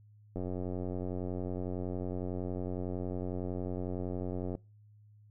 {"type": "click train", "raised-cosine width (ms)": 2, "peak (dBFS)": -24, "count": 382, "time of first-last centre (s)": [0.36, 4.551], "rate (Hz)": 90.9, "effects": ["noise-tail reverb RT60 0.3 s tail -23 dB re dry", "added 105 Hz sine -56 dBFS peak until 5.3 s"]}